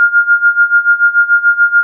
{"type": "tone with tremolo", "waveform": "sine", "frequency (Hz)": 1412, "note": "F6", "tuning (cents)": 19, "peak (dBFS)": -3, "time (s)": [0, 1.83], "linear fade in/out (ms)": 0, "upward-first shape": "sine", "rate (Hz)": 6.9, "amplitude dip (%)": 85, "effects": []}